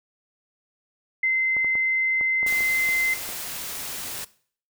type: tone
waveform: sine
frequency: 2068 Hz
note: C7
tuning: 21 cents flat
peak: -19 dBFS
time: 1.23-3.14 s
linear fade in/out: 5 ms
type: clicks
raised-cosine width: 1 ms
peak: -24 dBFS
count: 10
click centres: 1.567 / 1.646 / 1.754 / 2.211 / 2.43 / 2.464 / 2.525 / 2.607 / 2.889 / 3.29 s
type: noise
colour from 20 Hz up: white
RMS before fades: -33 dBFS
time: 2.46-4.25 s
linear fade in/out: 10 ms
effects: noise-tail reverb RT60 0.5 s tail -19 dB re dry